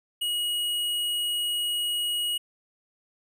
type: tone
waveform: square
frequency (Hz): 2900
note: F#7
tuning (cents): -35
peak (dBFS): -26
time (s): 0.21-2.38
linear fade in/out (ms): 10
effects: none